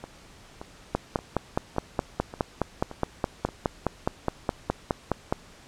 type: two click trains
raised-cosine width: 1 ms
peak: -9 / -23 dBFS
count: 22 / 7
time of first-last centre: 0.95-5.325 / 0.04-3.488 s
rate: 4.8 / 1.74 Hz
effects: pink hiss -51 dBFS RMS until 5.67 s + low-pass 8000 Hz 12 dB/octave